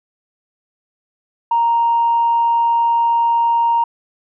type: tone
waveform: sine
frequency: 932.3 Hz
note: A#5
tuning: in tune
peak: -11 dBFS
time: 1.51-3.84 s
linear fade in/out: 5 ms
effects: tanh soft clip ceiling -7 dBFS